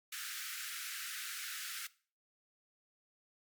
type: high-pass noise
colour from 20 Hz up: pink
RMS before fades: -43 dBFS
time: 0.12-1.87 s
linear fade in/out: 5 ms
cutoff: 1300 Hz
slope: 96 dB/octave
effects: noise-tail reverb RT60 0.4 s tail -19 dB re dry + MP3 96 kbps